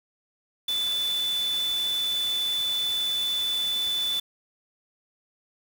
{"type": "tone in noise", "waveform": "sine", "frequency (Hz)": 3494, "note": "A7", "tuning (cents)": -13, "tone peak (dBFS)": -24, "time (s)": [0.68, 4.2], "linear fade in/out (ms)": 5, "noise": "white", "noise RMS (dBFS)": -38, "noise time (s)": [0.68, 4.2], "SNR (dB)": 11, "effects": []}